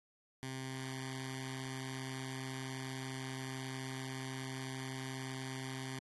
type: tone with notch filter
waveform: 10% pulse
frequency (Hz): 131.6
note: C3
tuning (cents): +10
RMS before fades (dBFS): -43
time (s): 0.43-5.99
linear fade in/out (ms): 0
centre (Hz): 560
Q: 0.73
effects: AAC 32 kbps